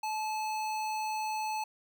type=tone with notch filter; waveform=square; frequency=865 Hz; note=A5; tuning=30 cents flat; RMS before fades=-34 dBFS; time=0.03-1.64 s; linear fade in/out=5 ms; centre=11000 Hz; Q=1.7; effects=none